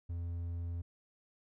triangle tone, 85.6 Hz, F2, 34 cents flat, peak -34 dBFS, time 0.09-0.82 s, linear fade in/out 10 ms, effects none

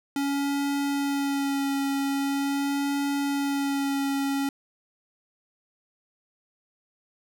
square tone with vibrato, 279.1 Hz, C#4, 12 cents sharp, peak -25 dBFS, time 0.16-4.49 s, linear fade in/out 2 ms, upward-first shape sine, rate 0.43 Hz, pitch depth 17 cents each way, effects none

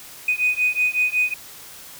sine beating tone pair, 2489 / 2494.4 Hz, D#7 / D#7, 0 / +4 cents, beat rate 5.4 Hz, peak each -20 / -20 dBFS, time 0.28-1.34 s, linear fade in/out 5 ms, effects tanh soft clip ceiling -11 dBFS + white hiss -41 dBFS RMS until 1.99 s

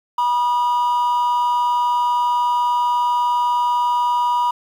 triangle tone pair together, 970 / 1222.1 Hz, B5 / D#6, -31 / -31 cents, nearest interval major third, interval 400 cents, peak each -13 / -23 dBFS, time 0.18-4.51 s, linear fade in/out 5 ms, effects tanh soft clip ceiling -9 dBFS + 8-bit

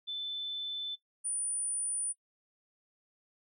sine tone pair in turn, 3520 / 9417 Hz, A7 / D9, 0 / +4 cents, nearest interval octave + perfect fourth, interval 1704 cents, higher second, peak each -34 / -32 dBFS, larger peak second, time 0.07-0.96 / 1.24-2.13 s, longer neither, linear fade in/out 20 ms, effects noise-tail reverb RT60 0.1 s tail -18 dB re dry

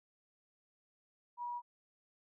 sine tone, 964 Hz, B5, 42 cents flat, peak -38 dBFS, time 1.37-1.62 s, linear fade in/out 50 ms, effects none

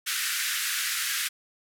pink band-pass noise, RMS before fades -29 dBFS, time 0.06-1.29 s, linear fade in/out 20 ms, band 1400 to 15000 Hz, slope 48 dB/octave, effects none

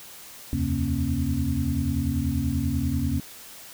sine tone cluster, 77.2 / 87.5 / 133.5 / 234.1 / 273 Hz, D#2 / F2 / C3 / A#3 / C#4, -13 / +4 / +35 / +8 / -26 cents, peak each -29 dBFS, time 0.53-3.2 s, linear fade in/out 0 ms, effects white hiss -44 dBFS RMS until 3.73 s

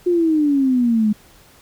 sine exponential sweep, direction down, 360.7 to 207.7 Hz, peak -13 dBFS, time 0.06-1.13 s, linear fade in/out 10 ms, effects pink hiss -49 dBFS RMS until 1.61 s

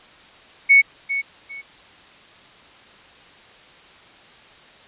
sine tone with echo, 2217 Hz, C#7, in tune, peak -8 dBFS, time 0.69-0.82 s, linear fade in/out 20 ms, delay 400 ms, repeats 2, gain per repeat -12 dB, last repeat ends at 1.62 s, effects white hiss -47 dBFS RMS until 4.87 s + resampled to 8000 Hz

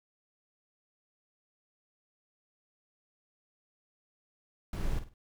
brown noise with echo, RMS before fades -32 dBFS, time 4.73-4.99 s, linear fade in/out 2 ms, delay 50 ms, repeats 3, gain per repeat -10 dB, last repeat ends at 5.14 s, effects none

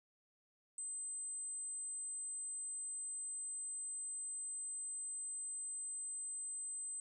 sine tone, 8150 Hz, C9, 47 cents flat, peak -40 dBFS, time 0.78-7 s, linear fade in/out 2 ms, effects tanh soft clip ceiling -38 dBFS + 13-bit

